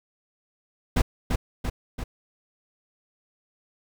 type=noise with echo; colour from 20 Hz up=brown; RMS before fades=-19 dBFS; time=0.96-1.02 s; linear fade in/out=10 ms; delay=340 ms; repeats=3; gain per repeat=-4 dB; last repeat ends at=2.04 s; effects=none